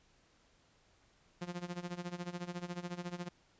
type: tone with tremolo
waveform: sawtooth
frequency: 176.1 Hz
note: F3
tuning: 15 cents sharp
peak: -33 dBFS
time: 1.41-3.29 s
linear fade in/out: 10 ms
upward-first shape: sine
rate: 14 Hz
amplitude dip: 85%
effects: pink hiss -69 dBFS RMS until 3.59 s + resampled to 16000 Hz